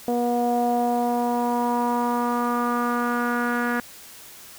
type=tone with low-pass filter sweep; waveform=sawtooth; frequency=240.7 Hz; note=B3; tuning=44 cents flat; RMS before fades=-23 dBFS; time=0.08-3.8 s; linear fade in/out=0 ms; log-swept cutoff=630 to 1600 Hz; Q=4.6; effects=white hiss -44 dBFS RMS until 4.58 s